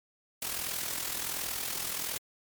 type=noise with amplitude modulation; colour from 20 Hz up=white; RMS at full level=-32 dBFS; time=0.42-2.18 s; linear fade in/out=2 ms; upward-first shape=sine; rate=41.4 Hz; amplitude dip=60%; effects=MP3 96 kbps